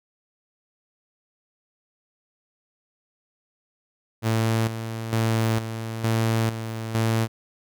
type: tone with tremolo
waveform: sawtooth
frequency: 112.6 Hz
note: A2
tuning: 40 cents sharp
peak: -16 dBFS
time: 4.22-7.28 s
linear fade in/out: 50 ms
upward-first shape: square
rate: 1.1 Hz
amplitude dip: 65%
effects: none